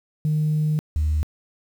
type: tone pair in turn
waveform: sine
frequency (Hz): 153.3 / 76.65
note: D#3 / D#2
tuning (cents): -25 / -25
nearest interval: octave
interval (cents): 1200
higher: first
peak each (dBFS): -17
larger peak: neither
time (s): 0.25-0.79 / 0.96-1.23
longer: first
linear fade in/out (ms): 0
effects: tanh soft clip ceiling -15 dBFS + 8-bit